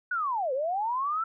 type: linear two-way sweep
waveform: sine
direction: down then up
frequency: 1498 to 498.7 to 1353 Hz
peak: -26 dBFS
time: 0.11-1.24 s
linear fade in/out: 5 ms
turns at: 0.53 s
effects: none